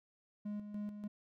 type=tone with tremolo; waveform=triangle; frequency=207.7 Hz; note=G#3; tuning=in tune; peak=-36 dBFS; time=0.45-1.08 s; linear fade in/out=10 ms; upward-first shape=square; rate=3.4 Hz; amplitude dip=55%; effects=none